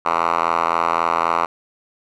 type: tone with band-pass filter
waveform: 5% pulse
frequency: 83.8 Hz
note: E2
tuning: 29 cents sharp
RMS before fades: -19 dBFS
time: 0.05-1.46 s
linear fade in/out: 10 ms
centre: 1200 Hz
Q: 2.9
effects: none